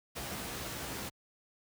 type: noise with comb filter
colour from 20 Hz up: pink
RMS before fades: -40 dBFS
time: 0.15-1.1 s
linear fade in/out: 20 ms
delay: 15 ms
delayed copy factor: +0.55
effects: high-pass 60 Hz 12 dB/octave